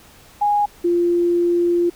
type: tone pair in turn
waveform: sine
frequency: 825 / 346.9 Hz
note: G#5 / F4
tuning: -12 / -12 cents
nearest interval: octave + minor third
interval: 1500 cents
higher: first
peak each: -14 dBFS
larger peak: neither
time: 0.41-0.66 / 0.84-1.9 s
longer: second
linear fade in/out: 10 ms
effects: pink hiss -47 dBFS RMS until 1.95 s